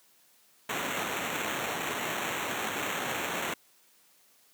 white noise with sample-and-hold, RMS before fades -33 dBFS, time 0.69-3.54 s, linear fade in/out 5 ms, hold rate 4900 Hz, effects white hiss -63 dBFS RMS until 4.53 s + high-pass 150 Hz 12 dB/octave

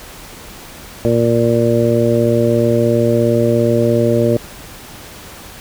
harmonic tone, 117.1 Hz, A#2, 8 cents sharp, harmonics 1 / 2 / 3 / 4 / 5, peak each -17 / -17 / -17 / -17 / -17 dBFS, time 1.05-4.37 s, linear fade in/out 0 ms, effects pink hiss -35 dBFS RMS until 5.6 s

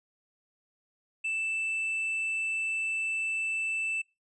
triangle tone, 2647 Hz, E7, 7 cents sharp, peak -27 dBFS, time 1.24-4.02 s, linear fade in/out 10 ms, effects noise-tail reverb RT60 0.3 s tail -26 dB re dry + resampled to 24000 Hz

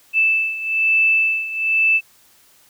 sine beating tone pair, 2637 / 2638.1 Hz, E7 / E7, 0 / +1 cents, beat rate 1.1 Hz, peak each -16 / -20 dBFS, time 0.13-2.01 s, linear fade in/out 50 ms, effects white hiss -53 dBFS RMS until 2.69 s

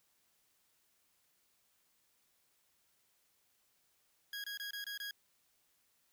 20% pulse tone bursts, 1647 Hz, G#6, 15 cents flat, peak -36 dBFS, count 6, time 4.33-5.11 s, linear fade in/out 2 ms, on 110 ms, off 24 ms, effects white hiss -75 dBFS RMS until 6.12 s

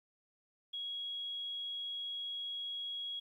sine tone, 3315 Hz, G#7, 4 cents flat, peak -38 dBFS, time 0.73-3.2 s, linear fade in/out 10 ms, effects 12-bit

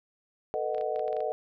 sine chord, B dominant seventh, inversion third, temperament just, 444.5 / 493.9 / 617.4 / 740.8 Hz, A4 / B4 / D#5 / F#5, +18 / 0 / -14 / +2 cents, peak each -33 / -35 / -32 / -34 dBFS, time 0.54-1.32 s, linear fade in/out 0 ms
clicks, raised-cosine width 0.3 ms, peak -32 dBFS, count 9, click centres 0.747 / 0.781 / 0.811 / 0.96 / 0.994 / 1.08 / 1.129 / 1.167 / 1.205 s
effects none

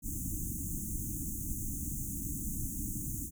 pink band-stop noise, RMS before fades -37 dBFS, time 0.02-3.31 s, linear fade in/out 50 ms, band 320 to 6300 Hz, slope 96 dB/octave, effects none

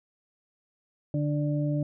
harmonic tone, 147.3 Hz, D3, 6 cents sharp, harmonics 1 / 2 / 4, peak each -26 / -30 / -35 dBFS, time 1.14-1.83 s, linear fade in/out 2 ms, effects none

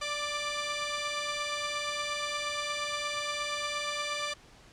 10% pulse tone pair together, 587.3 / 1183.1 Hz, D5 / D6, 0 / +12 cents, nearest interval octave, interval 1212 cents, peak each -26 dBFS, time 0.01-4.34 s, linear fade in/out 10 ms, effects pink hiss -56 dBFS RMS until 4.72 s + low-pass 7000 Hz 12 dB/octave

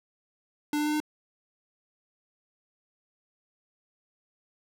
square tone with pitch steps, 296.4 / 298.6 / 300.9 / 303.2 Hz, D4 / D4 / D4 / D#4, +16 / +29 / +42 / -45 cents, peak -26 dBFS, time 0.73-1.002 s, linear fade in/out 2 ms, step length 68 ms, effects none

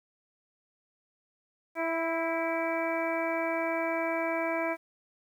harmonic tone with a mistuned harmonic, 329.6 Hz, E4, in tune, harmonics 1 / 2 / 3 / 4 / 5 / 6 / 7, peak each -34 / -31 / -36 / -41 / -40 / -42 / -36 dBFS, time 1.75-4.77 s, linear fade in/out 50 ms, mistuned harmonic 5, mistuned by -26 cents, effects 10-bit

